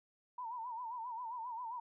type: tone with vibrato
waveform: sine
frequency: 947 Hz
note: A#5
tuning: 27 cents sharp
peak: -40 dBFS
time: 0.38-1.8 s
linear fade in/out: 5 ms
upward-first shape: sine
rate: 7.5 Hz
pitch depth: 110 cents each way
effects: none